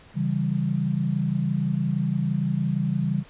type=chord; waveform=sine; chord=C# diminished; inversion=none; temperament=equal; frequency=138.59 / 164.81 / 196 Hz; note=C#3 / E3 / G3; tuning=0 / 0 / 0 cents; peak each=-26 dBFS; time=0.14-3.24 s; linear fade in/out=50 ms; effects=pink hiss -51 dBFS RMS until 3.29 s + resampled to 8000 Hz